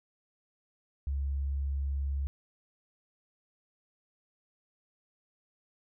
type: tone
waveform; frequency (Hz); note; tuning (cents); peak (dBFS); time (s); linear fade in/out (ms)
sine; 69.3; C#2; 0; -29; 1.07-2.27; 0
effects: none